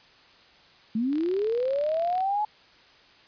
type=linear sweep; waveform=sine; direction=up; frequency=211.4 to 857 Hz; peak=-23 dBFS; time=0.95-2.45 s; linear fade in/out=5 ms
type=click train; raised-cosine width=0.2 ms; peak=-26 dBFS; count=42; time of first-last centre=1.13-2.206 s; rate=38.1 Hz
effects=white hiss -55 dBFS RMS until 3.27 s + resampled to 11025 Hz